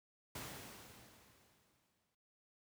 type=noise with exponential decay; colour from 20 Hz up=pink; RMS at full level=-45 dBFS; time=0.35-2.15 s; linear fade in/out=5 ms; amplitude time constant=390 ms; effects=noise-tail reverb RT60 0.2 s tail -20 dB re dry + high-pass 80 Hz 12 dB/octave